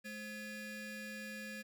30% pulse ring-modulated tone, 741 Hz, F#5, 2 cents sharp, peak -38 dBFS, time 0.04-1.63 s, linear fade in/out 20 ms, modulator 954 Hz, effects none

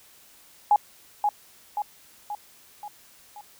sine tone with echo, 830.6 Hz, G#5, in tune, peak -14 dBFS, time 0.71-0.76 s, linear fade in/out 2 ms, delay 530 ms, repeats 5, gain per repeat -5 dB, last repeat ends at 3.41 s, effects white hiss -54 dBFS RMS until 3.59 s

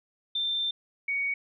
sine tone pair in turn, 3574 / 2239 Hz, A7 / C#7, +26 / +17 cents, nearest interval minor sixth, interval 809 cents, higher first, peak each -26 dBFS, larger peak neither, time 0.35-0.71 / 1.08-1.34 s, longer first, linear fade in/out 5 ms, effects none

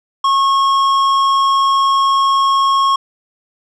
sine tone with tanh clipping, 1091 Hz, C#6, 28 cents flat, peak -12 dBFS, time 0.24-2.96 s, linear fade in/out 5 ms, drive 11 dB, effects none

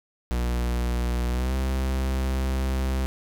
45% pulse tone with pitch glide, 60.4 to 65.49 Hz, B1 to C2, -38 to +2 cents, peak -23 dBFS, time 0.31-3.06 s, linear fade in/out 0 ms, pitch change +140 cents, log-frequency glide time 1.27-1.56 s, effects none

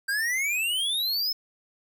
square exponential sweep, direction up, 1568 to 5274 Hz, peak -25 dBFS, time 0.08-1.33 s, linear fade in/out 10 ms, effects 11-bit

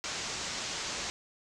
white low-pass noise, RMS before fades -37 dBFS, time 0.04-1.1 s, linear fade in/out 0 ms, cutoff 7300 Hz, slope 48 dB/octave, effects none

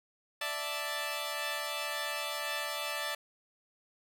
10% pulse chord, D suspended second, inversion none, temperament equal, 587.3 / 659.3 / 880 Hz, D5 / E5 / A5, 0 / 0 / 0 cents, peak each -29 / -31 / -31 dBFS, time 0.41-3.15 s, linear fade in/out 5 ms, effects none

